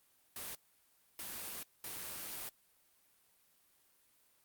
white noise bursts at uneven times, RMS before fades -44 dBFS, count 3, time 0.36-0.55 / 1.19-1.63 / 1.84-2.49 s, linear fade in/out 2 ms, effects white hiss -71 dBFS RMS until 4.44 s + Opus 32 kbps

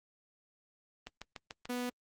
click train, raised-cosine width 0.2 ms, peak -25 dBFS, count 5, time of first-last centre 1.07-1.655 s, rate 6.84 Hz
sawtooth tone, 246.4 Hz, B3, 4 cents flat, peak -30 dBFS, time 1.69-1.9 s, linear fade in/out 10 ms
effects Opus 32 kbps

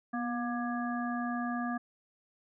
harmonic tone with a mistuned harmonic, 238 Hz, A#3, 36 cents sharp, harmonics 1 / 3 / 5 / 7, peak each -33 / -38 / -40 / -41 dBFS, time 0.13-1.78 s, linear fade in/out 10 ms, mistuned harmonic 1, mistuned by +36 cents, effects none

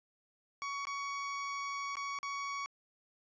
30% pulse tone with dropouts, 1122 Hz, C#6, 21 cents sharp, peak -34 dBFS, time 0.62-2.66 s, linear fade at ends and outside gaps 0 ms, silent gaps 0.853-0.87 / 1.955-1.969 / 2.188-2.23 s, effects resampled to 16000 Hz

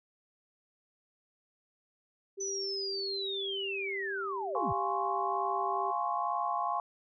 sine tone, 392 Hz, G4, in tune, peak -37 dBFS, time 2.37-5.92 s, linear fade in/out 20 ms
sine linear sweep, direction down, 6050 to 66 Hz, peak -34 dBFS, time 2.4-4.73 s, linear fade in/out 10 ms
sine chord, Db major seventh, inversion first, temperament equal, 698.5 / 830.6 / 1046.5 / 1108.7 Hz, F5 / Ab5 / C6 / Db6, 0 / 0 / 0 / 0 cents, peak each -35 dBFS, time 4.55-6.8 s, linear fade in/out 2 ms
effects none

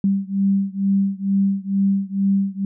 sine beating tone pair, 195.4 / 197.6 Hz, G3 / G3, -5 / +14 cents, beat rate 2.2 Hz, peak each -19 / -20 dBFS, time 0.04-2.65 s, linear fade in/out 2 ms, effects none

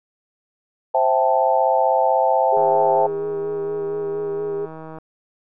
sine chord, A minor seventh, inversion first, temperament equal with one note detuned, 525.1 / 659.3 / 784 / 880 Hz, C5 / E5 / G5 / A5, +6 / 0 / 0 / 0 cents, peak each -20 dBFS, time 0.94-3.07 s, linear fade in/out 10 ms
sine tone with vibrato, 409.3 Hz, G#4, 25 cents flat, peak -22 dBFS, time 2.52-4.66 s, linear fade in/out 10 ms, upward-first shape sine, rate 4.3 Hz, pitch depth 28 cents each way
click train, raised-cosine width 1 ms, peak -23 dBFS, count 385, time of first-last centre 2.57-4.985 s, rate 159 Hz
effects none

